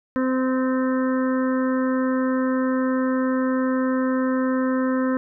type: harmonic tone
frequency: 258.8 Hz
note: C4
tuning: 19 cents flat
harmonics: 1 / 2 / 4 / 5 / 6 / 7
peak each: -20 / -26 / -32 / -34 / -36 / -37 dBFS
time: 0.16-5.17 s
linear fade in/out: 0 ms
effects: none